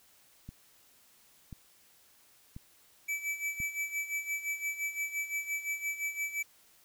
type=click train; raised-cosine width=5 ms; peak=-31 dBFS; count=4; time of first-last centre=0.49-3.602 s; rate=0.964 Hz
type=tone with tremolo; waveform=square; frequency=2306 Hz; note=D7; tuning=32 cents flat; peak=-31 dBFS; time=3.08-6.43 s; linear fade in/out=10 ms; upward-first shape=sine; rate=5.8 Hz; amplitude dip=75%
effects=white hiss -63 dBFS RMS until 6.84 s